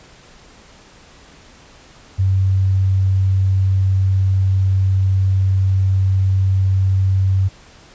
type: tone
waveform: sine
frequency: 95.5 Hz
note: G2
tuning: 45 cents flat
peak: -12 dBFS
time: 2.18-7.49 s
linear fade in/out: 20 ms
effects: pink hiss -45 dBFS RMS until 7.94 s + resampled to 16000 Hz